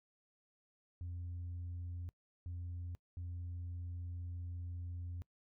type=tone bursts at uneven times; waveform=sine; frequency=87.4 Hz; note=F2; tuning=2 cents sharp; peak=-39 dBFS; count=3; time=1.01-2.09 / 2.46-2.95 / 3.17-5.22 s; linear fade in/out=0 ms; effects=noise-tail reverb RT60 0.1 s tail -25 dB re dry + tanh soft clip ceiling -39 dBFS